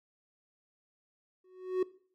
triangle tone with exponential growth, 370 Hz, F#4, in tune, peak -21 dBFS, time 1.44-1.83 s, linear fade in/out 5 ms, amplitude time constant 84 ms, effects noise-tail reverb RT60 0.5 s tail -20 dB re dry

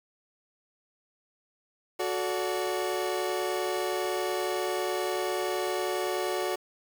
30% pulse tone cluster, 366.4 / 436.5 / 576 Hz, F#4 / A4 / D5, -17 / -14 / -34 cents, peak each -28 / -32 / -31 dBFS, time 1.99-6.56 s, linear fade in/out 10 ms, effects 8-bit

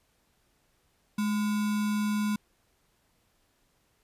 sine tone with sample-and-hold, 210 Hz, G#3, 19 cents sharp, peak -25 dBFS, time 1.18-2.36 s, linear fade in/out 5 ms, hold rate 1225 Hz, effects pink hiss -70 dBFS RMS until 4.03 s + resampled to 32000 Hz

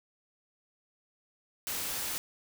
white noise, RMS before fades -35 dBFS, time 1.67-2.18 s, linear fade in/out 0 ms, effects none

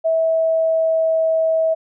sine tone with pitch glide, 650 to 645.5 Hz, E5 to E5, -24 to -37 cents, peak -14 dBFS, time 0.04-1.75 s, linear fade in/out 20 ms, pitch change -13 cents, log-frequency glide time 0.16-1.26 s, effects none

